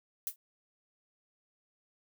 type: noise with exponential decay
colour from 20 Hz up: violet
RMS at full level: -30 dBFS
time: 0.27-0.36 s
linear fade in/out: 1 ms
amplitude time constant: 19 ms
effects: none